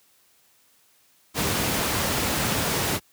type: noise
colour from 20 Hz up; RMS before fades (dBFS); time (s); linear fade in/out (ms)
pink; -24; 1.34-3; 50
effects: white hiss -61 dBFS RMS until 3.12 s + high-pass 80 Hz 12 dB/octave